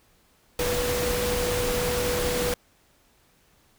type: tone in noise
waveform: sine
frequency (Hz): 490.1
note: B4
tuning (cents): -13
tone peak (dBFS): -26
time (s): 0.59-2.54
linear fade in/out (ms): 2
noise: pink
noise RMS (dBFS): -28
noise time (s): 0.59-2.54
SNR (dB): -1
effects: pink hiss -62 dBFS RMS until 3.78 s